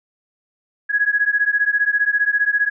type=beating tone pair; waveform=sine; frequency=1661.2 / 1676.2 Hz; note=G#6 / G#6; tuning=0 / +16 cents; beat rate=15 Hz; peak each=-18 / -18 dBFS; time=0.89-2.7 s; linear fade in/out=20 ms; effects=none